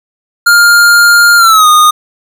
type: tone with pitch glide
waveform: square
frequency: 1406 to 1231.1 Hz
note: F6 to D#6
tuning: +11 to -19 cents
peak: -3 dBFS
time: 0.46-1.91 s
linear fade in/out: 10 ms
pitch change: -230 cents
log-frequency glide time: 1.37-1.67 s
effects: none